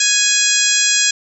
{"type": "harmonic tone with a mistuned harmonic", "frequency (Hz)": 830.6, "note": "G#5", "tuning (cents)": 0, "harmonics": [2, 3, 4, 5, 6, 7, 8, 9], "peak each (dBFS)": [-21, -21, -20, -23, -22, -22, -20, -17], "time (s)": [0, 1.11], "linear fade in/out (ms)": 5, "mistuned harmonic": 5, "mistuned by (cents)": -16, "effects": []}